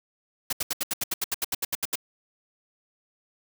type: noise bursts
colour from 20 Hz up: white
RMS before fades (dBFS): -27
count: 15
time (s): 0.5-1.956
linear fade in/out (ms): 5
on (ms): 28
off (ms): 74
effects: none